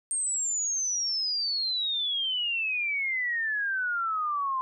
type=exponential sweep; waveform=sine; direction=down; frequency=8660 to 1032 Hz; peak=-26 dBFS; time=0.11-4.61 s; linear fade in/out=0 ms; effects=none